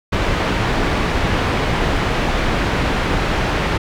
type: low-pass noise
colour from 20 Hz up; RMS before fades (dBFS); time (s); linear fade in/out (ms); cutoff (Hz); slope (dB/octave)
pink; -18; 0.12-3.78; 10; 2800; 12
effects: none